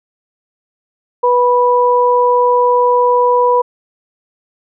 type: tone pair together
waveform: sine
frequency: 491.2 / 982.4 Hz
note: B4 / B5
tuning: -9 / -9 cents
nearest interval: octave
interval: 1200 cents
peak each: -11 dBFS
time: 1.23-3.62 s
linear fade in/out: 10 ms
effects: none